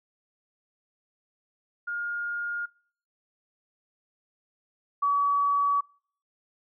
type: tone pair in turn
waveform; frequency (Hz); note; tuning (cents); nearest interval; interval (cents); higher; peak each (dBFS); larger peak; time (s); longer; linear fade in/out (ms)
sine; 1419 / 1137.8; F6 / C#6; +27 / +45; major third; 382; first; -29 / -21; second; 1.87-2.66 / 5.02-5.81; neither; 10
effects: noise-tail reverb RT60 0.5 s tail -24 dB re dry